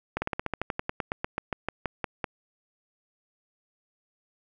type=slowing click train; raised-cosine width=0.5 ms; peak=-13 dBFS; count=20; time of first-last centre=0.17-2.242 s; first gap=50 ms; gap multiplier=1.08; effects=none